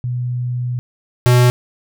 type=tone pair in turn; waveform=sine / square; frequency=123.47 / 123.47 Hz; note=B2 / B2; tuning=0 / 0 cents; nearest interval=unison; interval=0 cents; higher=neither; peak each=-18 / -9 dBFS; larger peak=second; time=0.04-0.79 / 1.26-1.5 s; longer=first; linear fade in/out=0 ms; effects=none